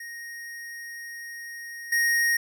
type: tone with level steps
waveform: square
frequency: 1868 Hz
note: A#6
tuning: 3 cents sharp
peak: -37 / -21 dBFS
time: 0-2.37 s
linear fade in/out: 5 ms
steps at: 1.92 s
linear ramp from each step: 5 ms
effects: none